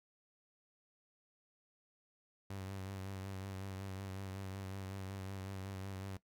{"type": "tone with vibrato", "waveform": "sawtooth", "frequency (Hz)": 96.4, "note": "G2", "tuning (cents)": -28, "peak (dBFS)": -39, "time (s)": [2.5, 6.17], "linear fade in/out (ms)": 5, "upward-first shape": "sine", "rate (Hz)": 5.4, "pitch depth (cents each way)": 37, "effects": ["noise-tail reverb RT60 0.1 s tail -17 dB re dry"]}